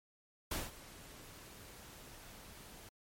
pink noise with ADSR envelope, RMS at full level -37 dBFS, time 0.51-2.89 s, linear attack 6 ms, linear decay 190 ms, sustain -17 dB, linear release 3 ms, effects MP3 64 kbps

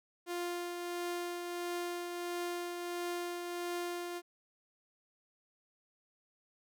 sawtooth tone with tremolo, 350 Hz, F4, 4 cents sharp, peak -31 dBFS, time 0.26-4.22 s, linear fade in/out 50 ms, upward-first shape triangle, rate 1.5 Hz, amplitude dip 40%, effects none

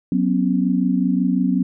sine chord, F# suspended fourth, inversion none, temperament equal with one note detuned, 185 / 246.9 / 272.4 Hz, F#3 / B3 / C#4, 0 / 0 / -30 cents, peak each -19 / -20 / -21 dBFS, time 0.12-1.63 s, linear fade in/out 2 ms, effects none

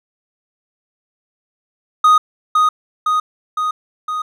triangle tone with echo, 1244.5 Hz, D#6, in tune, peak -5 dBFS, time 2.04-2.18 s, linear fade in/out 5 ms, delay 510 ms, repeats 4, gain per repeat -3 dB, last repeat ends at 4.22 s, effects none

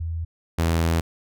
sine / sawtooth tone pair in turn, 82.5 / 82.8 Hz, E2 / E2, +2 / +8 cents, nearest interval unison, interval 6 cents, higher second, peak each -25 / -15 dBFS, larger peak second, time 0-0.25 / 0.58-1.01 s, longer second, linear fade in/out 10 ms, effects none

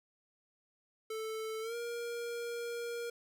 square tone with pitch glide, 440 to 471.6 Hz, A4 to A#4, 0 to +20 cents, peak -38 dBFS, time 1.1-3.1 s, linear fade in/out 5 ms, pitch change +120 cents, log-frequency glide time 1.61-1.75 s, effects none

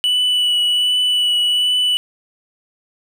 triangle tone with vibrato, 2960 Hz, F#7, in tune, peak -12 dBFS, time 0.04-1.97 s, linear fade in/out 0 ms, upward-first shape triangle, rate 1.3 Hz, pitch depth 16 cents each way, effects none

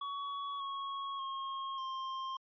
square tone with pitch steps, 1124 / 1101.5 / 1079.5 / 1057.9 Hz, C#6 / C#6 / C#6 / C6, +24 / -11 / -46 / +19 cents, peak -38 dBFS, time 0.01-2.37 s, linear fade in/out 5 ms, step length 590 ms, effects resampled to 11025 Hz

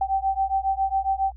sine beating tone pair, 772 / 779.3 Hz, G5 / G5, -27 / -10 cents, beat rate 7.3 Hz, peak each -24 dBFS, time 0.01-1.32 s, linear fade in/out 5 ms, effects added 60 Hz sine -39 dBFS peak until 1.36 s

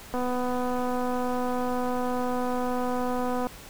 click train, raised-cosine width 1 ms, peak -17 dBFS, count 830, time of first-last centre 0.14-3.469 s, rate 249 Hz, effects pink hiss -45 dBFS RMS until 3.69 s

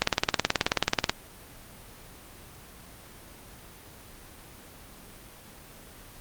click train, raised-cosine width 0.2 ms, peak -3 dBFS, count 21, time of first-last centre 0.02-1.095 s, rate 18.6 Hz, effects pink hiss -48 dBFS RMS until 6.2 s + Opus 24 kbps

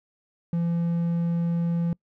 triangle tone, 169.7 Hz, F3, 49 cents flat, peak -20 dBFS, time 0.53-1.93 s, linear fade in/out 2 ms, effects noise-tail reverb RT60 0.1 s tail -25 dB re dry

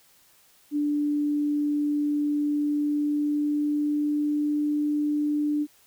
sine tone with pitch glide, 293.7 to 296.3 Hz, D4 to D4, 0 to +15 cents, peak -22 dBFS, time 0.71-5.67 s, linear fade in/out 50 ms, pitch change +15 cents, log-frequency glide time 2.48-4.58 s, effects white hiss -59 dBFS RMS until 5.86 s

